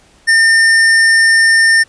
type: tone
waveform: square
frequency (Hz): 1810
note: A6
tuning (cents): +48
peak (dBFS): -7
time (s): 0.27-1.84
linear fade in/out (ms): 20
effects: pink hiss -48 dBFS RMS until 1.88 s + resampled to 22050 Hz